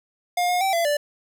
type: tone with pitch steps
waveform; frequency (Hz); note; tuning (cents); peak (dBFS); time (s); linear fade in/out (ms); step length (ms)
square; 710 / 717 / 772 / 677 / 586; F5 / F5 / G5 / E5 / D5; +28 / +45 / -27 / +46 / -4; -20; 0.37-0.97; 5; 120
effects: none